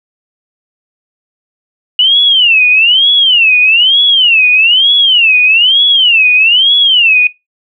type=tone with vibrato; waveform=sine; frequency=2887 Hz; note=F#7; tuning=43 cents flat; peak=-4 dBFS; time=1.99-7.27 s; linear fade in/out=2 ms; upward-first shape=sine; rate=1.1 Hz; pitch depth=270 cents each way; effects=noise-tail reverb RT60 0.2 s tail -20 dB re dry